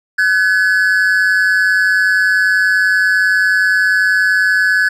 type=tone pair together; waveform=triangle; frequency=1509 / 1698.7 Hz; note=F#6 / G#6; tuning=+34 / +39 cents; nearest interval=major second; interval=205 cents; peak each=-11 dBFS; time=0.18-4.89 s; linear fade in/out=10 ms; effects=none